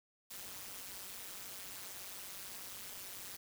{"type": "noise with amplitude modulation", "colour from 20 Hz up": "white", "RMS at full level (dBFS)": -44, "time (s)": [0.3, 3.37], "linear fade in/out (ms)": 10, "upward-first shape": "sine", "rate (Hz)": 191, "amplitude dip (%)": 90, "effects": []}